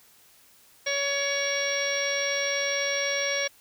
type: harmonic tone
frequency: 562 Hz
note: C#5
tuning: 24 cents sharp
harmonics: 1 / 2 / 3 / 4 / 5 / 6 / 7 / 8 / 10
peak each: -30 / -41 / -33 / -30 / -40 / -36 / -38 / -42 / -31 dBFS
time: 0.86-3.48 s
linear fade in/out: 10 ms
effects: white hiss -57 dBFS RMS until 3.6 s